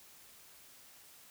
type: silence
effects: white hiss -58 dBFS RMS until 1.3 s